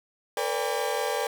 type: tone cluster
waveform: 35% pulse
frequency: 452.2 / 497.1 / 578 / 803 Hz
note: A4 / B4 / D5 / G5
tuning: +47 / +11 / -28 / +41 cents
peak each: -30 dBFS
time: 0.37-1.27 s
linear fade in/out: 2 ms
effects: 9-bit